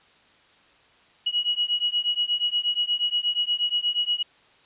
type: beating tone pair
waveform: sine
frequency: 2906 / 2914.4 Hz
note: F#7 / F#7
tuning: -32 / -27 cents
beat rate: 8.4 Hz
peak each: -25 dBFS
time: 1.26-4.23 s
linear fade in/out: 10 ms
effects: white hiss -57 dBFS RMS until 4.65 s + resampled to 8000 Hz